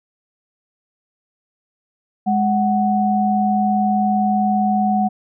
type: tone pair together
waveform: sine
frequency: 207.7 / 742.9 Hz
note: G#3 / F#5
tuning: 0 / +7 cents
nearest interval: octave + minor seventh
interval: 2207 cents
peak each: -17 dBFS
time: 2.26-5.09 s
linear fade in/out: 20 ms
effects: none